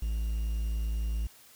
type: tone with quantisation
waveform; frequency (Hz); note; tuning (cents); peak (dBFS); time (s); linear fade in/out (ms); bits
triangle; 55.1; A1; +3; -26; 0.02-1.27; 5; 9
effects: white hiss -56 dBFS RMS until 1.55 s